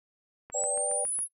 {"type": "click train", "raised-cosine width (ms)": 0.5, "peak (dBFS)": -31, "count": 6, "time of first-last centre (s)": [0.5, 1.19], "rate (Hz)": 7.25}
{"type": "linear sweep", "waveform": "sine", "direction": "up", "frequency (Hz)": [7459, 10620], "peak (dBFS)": -28, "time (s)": [0.52, 1.28], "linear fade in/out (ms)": 50}
{"type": "chord", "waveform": "sine", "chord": "G major", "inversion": "first", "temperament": "equal with one note detuned", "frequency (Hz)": [496.5, 587.3, 784], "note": ["B4", "D5", "G5"], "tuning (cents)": [9, 0, 0], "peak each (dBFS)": [-36, -33, -37], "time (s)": [0.54, 1.05], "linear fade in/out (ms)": 10}
{"effects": ["noise-tail reverb RT60 0.1 s tail -22 dB re dry"]}